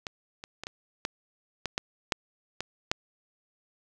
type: clicks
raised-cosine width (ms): 0.2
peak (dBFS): -17 / -23 / -20 / -19 / -12 / -13 / -11 / -7 / -15 / -7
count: 10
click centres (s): 0.068 / 0.439 / 0.636 / 0.669 / 1.051 / 1.657 / 1.779 / 2.122 / 2.606 / 2.915
effects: none

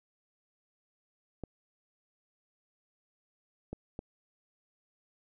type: clicks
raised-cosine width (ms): 2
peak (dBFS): -25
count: 3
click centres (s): 1.437 / 3.73 / 3.991
effects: none

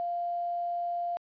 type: tone with quantisation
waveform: sine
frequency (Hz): 696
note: F5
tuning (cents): -6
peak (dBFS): -29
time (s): 0-1.17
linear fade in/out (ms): 0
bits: 9
effects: resampled to 11025 Hz

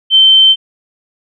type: tone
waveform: sine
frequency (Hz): 3100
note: G7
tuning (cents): -20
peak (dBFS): -3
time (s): 0.1-0.56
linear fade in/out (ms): 50
effects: none

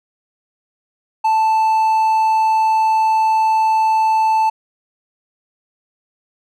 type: tone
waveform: triangle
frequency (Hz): 880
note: A5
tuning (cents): 0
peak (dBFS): -10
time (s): 1.24-4.5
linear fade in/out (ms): 10
effects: none

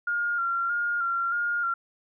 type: tone with vibrato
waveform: sine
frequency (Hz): 1396.9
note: F6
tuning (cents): 0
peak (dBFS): -24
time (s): 0.07-1.74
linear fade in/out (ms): 5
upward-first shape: square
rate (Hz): 1.6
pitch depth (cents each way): 27
effects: none

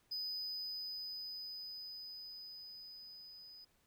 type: tone with level ramp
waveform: triangle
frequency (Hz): 4994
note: D#8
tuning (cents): +6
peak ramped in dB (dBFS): -37 to -52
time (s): 0.11-3.65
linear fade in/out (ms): 10
effects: pink hiss -74 dBFS RMS until 3.86 s

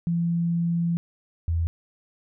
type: tone pair in turn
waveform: sine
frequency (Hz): 169.7 / 83.25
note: F3 / E2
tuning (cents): -49 / +18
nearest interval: octave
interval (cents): 1233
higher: first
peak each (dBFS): -21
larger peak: neither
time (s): 0.07-0.97 / 1.48-1.67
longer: first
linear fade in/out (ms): 0
effects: none

